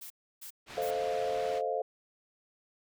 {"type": "noise bursts", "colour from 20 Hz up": "blue", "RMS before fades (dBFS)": -45, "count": 3, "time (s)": [0.01, 0.909], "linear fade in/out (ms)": 10, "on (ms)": 93, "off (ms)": 310}
{"type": "low-pass noise", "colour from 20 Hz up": "white", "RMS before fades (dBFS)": -46, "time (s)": [0.66, 1.62], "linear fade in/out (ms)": 50, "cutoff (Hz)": 3100, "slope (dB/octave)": 12}
{"type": "chord", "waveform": "sine", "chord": "F dominant seventh", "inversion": "first", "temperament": "equal", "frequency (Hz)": [440, 523.3, 622.3, 698.5], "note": ["A4", "C5", "Eb5", "F5"], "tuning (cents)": [0, 0, 0, 0], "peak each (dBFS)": [-35, -34, -37, -34], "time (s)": [0.77, 1.82], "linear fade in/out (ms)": 5}
{"effects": []}